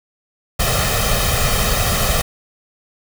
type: noise with comb filter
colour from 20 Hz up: pink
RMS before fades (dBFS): -17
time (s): 0.59-2.22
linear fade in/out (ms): 10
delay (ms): 1.6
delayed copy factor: +0.8
effects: none